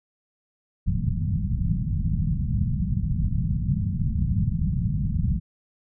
white low-pass noise, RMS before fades -24 dBFS, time 0.86-5.4 s, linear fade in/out 20 ms, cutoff 190 Hz, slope 48 dB/octave, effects none

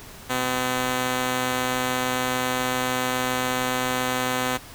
5% pulse tone pair together, 127.1 / 254.2 Hz, C3 / C4, -50 / -50 cents, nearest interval octave, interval 1200 cents, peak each -17 / -15 dBFS, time 0.29-4.58 s, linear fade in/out 20 ms, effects pink hiss -43 dBFS RMS until 4.74 s

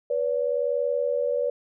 sine tone pair together, 490 / 570.9 Hz, B4 / D5, -14 / -49 cents, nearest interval minor third, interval 265 cents, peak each -25 dBFS, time 0.1-1.5 s, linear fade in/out 5 ms, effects none

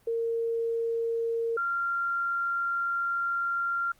sine tone pair in turn, 460 / 1383.6 Hz, A#4 / F6, -23 / -17 cents, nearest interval octave + perfect fifth, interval 1906 cents, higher second, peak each -26 dBFS, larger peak neither, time 0.07-1.57 / 1.57-3.92 s, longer second, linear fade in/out 5 ms, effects pink hiss -64 dBFS RMS until 3.99 s + Opus 32 kbps

